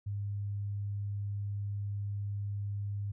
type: tone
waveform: sine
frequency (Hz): 101.4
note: G#2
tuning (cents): -41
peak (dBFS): -33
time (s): 0.06-3.12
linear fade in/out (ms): 10
effects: none